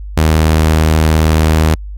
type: tone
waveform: sawtooth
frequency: 78.8 Hz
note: D#2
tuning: 23 cents sharp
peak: -4 dBFS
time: 0.17-1.75 s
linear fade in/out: 5 ms
effects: added 50 Hz sine -23 dBFS peak until 1.97 s + AAC 64 kbps